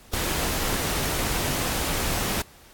pink noise, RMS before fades -26 dBFS, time 0.13-2.42 s, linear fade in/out 5 ms, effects pink hiss -51 dBFS RMS until 2.73 s + AAC 64 kbps

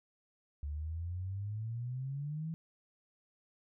sine exponential sweep, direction up, 71.1 to 165 Hz, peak -36 dBFS, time 0.63-2.54 s, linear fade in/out 0 ms, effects none

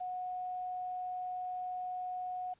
sine tone with quantisation, 731 Hz, F#5, 21 cents flat, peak -36 dBFS, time 0-2.54 s, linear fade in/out 10 ms, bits 10, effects pink hiss -71 dBFS RMS until 2.59 s + resampled to 8000 Hz

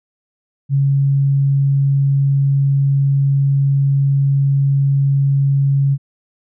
sine tone, 138.59 Hz, C#3, in tune, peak -11 dBFS, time 0.69-5.98 s, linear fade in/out 50 ms, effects none

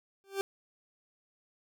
40% pulse tone with exponential growth, 392 Hz, G4, in tune, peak -25 dBFS, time 0.24-0.41 s, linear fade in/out 0 ms, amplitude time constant 35 ms, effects none

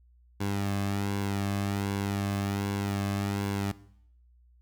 sawtooth tone with flanger, 99.8 Hz, G2, 32 cents sharp, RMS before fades -30 dBFS, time 0.4-3.72 s, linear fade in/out 10 ms, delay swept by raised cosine 1.6 to 2.14 ms, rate 1.3 Hz, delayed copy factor -0.55, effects noise-tail reverb RT60 0.7 s tail -19 dB re dry + added 60 Hz sine -57 dBFS peak until 4.61 s

